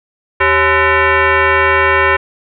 sine tone with frequency modulation, 389.8 Hz, G4, 10 cents flat, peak -8 dBFS, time 0.4-2.17 s, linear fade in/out 10 ms, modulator 470 Hz, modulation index 4.3, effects none

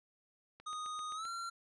click train, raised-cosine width 0.3 ms, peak -38 dBFS, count 6, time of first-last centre 0.6-1.253 s, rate 7.66 Hz
square tone with pitch glide, 1241 to 1369 Hz, D#6 to F6, -5 to -35 cents, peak -40 dBFS, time 0.66-1.5 s, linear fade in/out 10 ms, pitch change +170 cents, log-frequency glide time 1.14-1.28 s
effects resampled to 22050 Hz

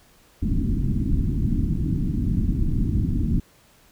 pink low-pass noise, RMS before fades -22 dBFS, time 0.42-3.4 s, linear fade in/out 5 ms, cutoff 300 Hz, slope 48 dB/octave, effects pink hiss -56 dBFS RMS until 3.91 s

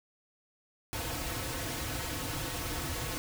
pink noise with comb filter, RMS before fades -36 dBFS, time 0.93-3.18 s, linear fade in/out 0 ms, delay 5 ms, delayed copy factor -0.8, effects none

